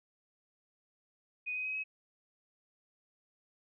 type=tone with pitch steps; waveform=sine; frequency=2489 / 2511 / 2533 / 2555 Hz; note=D#7 / D#7 / D#7 / D#7; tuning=0 / +15 / +30 / +45 cents; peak=-34 dBFS; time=1.46-1.84 s; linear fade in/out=20 ms; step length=95 ms; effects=none